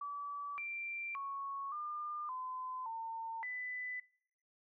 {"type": "tone with pitch steps", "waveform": "sine", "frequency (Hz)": [1150, 2360, 1106, 1203, 1022, 905, 1997], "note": ["D6", "D7", "C#6", "D6", "C6", "A5", "B6"], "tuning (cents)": [-37, 8, -4, 41, -41, 48, 19], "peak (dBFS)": -39, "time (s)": [0.01, 4], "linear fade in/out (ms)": 5, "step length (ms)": 570, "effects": ["noise-tail reverb RT60 0.8 s tail -25 dB re dry"]}